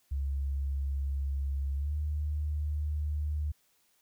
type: tone with pitch glide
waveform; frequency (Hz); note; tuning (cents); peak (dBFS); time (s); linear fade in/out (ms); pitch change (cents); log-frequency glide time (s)
sine; 69 to 74.81; C#2 to D2; -7 to +33; -29; 0.11-3.52; 10; +140; 1.75-1.94
effects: white hiss -70 dBFS RMS until 4.01 s